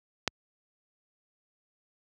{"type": "click", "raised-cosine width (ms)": 0.2, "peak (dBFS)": -8, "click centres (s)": 0.277, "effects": ["high-pass 60 Hz 12 dB/octave"]}